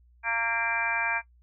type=harmonic tone with a mistuned harmonic; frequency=230 Hz; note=A#3; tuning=23 cents flat; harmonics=3 / 4 / 5 / 6 / 7 / 8 / 9 / 10; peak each=-38 / -32 / -38 / -39 / -30 / -41 / -39 / -30 dBFS; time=0.23-1.22 s; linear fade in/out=50 ms; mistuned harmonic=10; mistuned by=+44 cents; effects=noise-tail reverb RT60 0.1 s tail -17 dB re dry + added 60 Hz sine -56 dBFS peak until 1.42 s